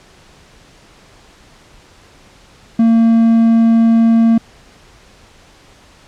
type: tone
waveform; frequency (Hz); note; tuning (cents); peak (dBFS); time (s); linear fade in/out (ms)
triangle; 228; A#3; -38; -5; 2.79-4.38; 5
effects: pink hiss -45 dBFS RMS until 6.07 s + low-pass 7000 Hz 12 dB/octave